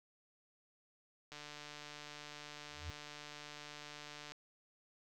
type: click train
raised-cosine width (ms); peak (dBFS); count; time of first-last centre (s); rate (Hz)
0.2; -32; 445; 1.32-4.32; 148
type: tone with exponential growth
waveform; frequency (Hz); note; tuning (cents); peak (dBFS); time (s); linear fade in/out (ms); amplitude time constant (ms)
sine; 82.5; E2; +2; -38; 2.66-2.9; 0; 52
effects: none